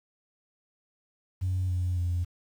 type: tone with pitch steps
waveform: sine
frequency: 92.5 / 90.02 / 87.61 Hz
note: F#2 / F#2 / F2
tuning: 0 / -47 / +6 cents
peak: -24 dBFS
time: 1.41-2.25 s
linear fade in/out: 20 ms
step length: 280 ms
effects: tanh soft clip ceiling -22 dBFS + 9-bit